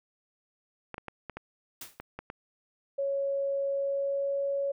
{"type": "clicks", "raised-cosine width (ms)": 0.5, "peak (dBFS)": -23, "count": 8, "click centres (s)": [0.943, 0.981, 1.083, 1.297, 1.37, 2, 2.19, 2.301]}
{"type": "noise with exponential decay", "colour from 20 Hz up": "white", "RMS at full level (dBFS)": -38, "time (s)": [1.81, 2.01], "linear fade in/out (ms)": 5, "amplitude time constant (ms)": 42}
{"type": "tone with pitch glide", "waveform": "sine", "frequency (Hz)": [554, 557.5], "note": ["C#5", "C#5"], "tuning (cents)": [-1, 10], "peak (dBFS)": -27, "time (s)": [2.98, 4.72], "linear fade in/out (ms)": 10, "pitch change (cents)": 11, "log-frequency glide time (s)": [3.68, 4.4]}
{"effects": []}